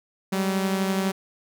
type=beating tone pair; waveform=sawtooth; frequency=191.2 / 203.2 Hz; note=G3 / G#3; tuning=-43 / -38 cents; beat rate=12 Hz; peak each=-19 / -27 dBFS; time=0.32-1.12 s; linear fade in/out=10 ms; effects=none